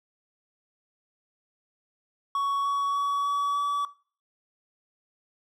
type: tone with pitch steps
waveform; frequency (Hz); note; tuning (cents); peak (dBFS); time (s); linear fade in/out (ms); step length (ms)
triangle; 1117 / 1124.1 / 1131.3 / 1138.5 / 1145.8; C#6 / C#6 / C#6 / C#6 / D6; +13 / +24 / +35 / +46 / -43; -22; 2.35-3.85; 2; 300
effects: noise-tail reverb RT60 0.4 s tail -19 dB re dry